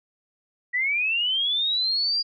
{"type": "linear sweep", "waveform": "sine", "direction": "up", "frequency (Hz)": [1924, 4837], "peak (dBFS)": -21, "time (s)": [0.73, 2.23], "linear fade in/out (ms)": 20, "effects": []}